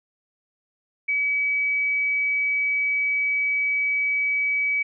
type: tone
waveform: sine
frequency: 2280 Hz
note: C#7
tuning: 48 cents sharp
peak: -20 dBFS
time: 1.08-4.83 s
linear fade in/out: 10 ms
effects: none